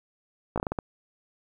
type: slowing click train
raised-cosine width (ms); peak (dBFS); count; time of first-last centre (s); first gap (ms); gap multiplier
1; -14; 7; 0.56-0.788; 17; 1.32
effects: 9-bit